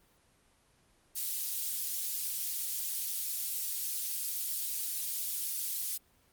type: high-pass noise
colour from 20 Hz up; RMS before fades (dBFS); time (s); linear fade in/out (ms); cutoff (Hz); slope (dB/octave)
white; -35; 1.15-5.98; 20; 4600; 12
effects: pink hiss -67 dBFS RMS until 6.32 s + Opus 24 kbps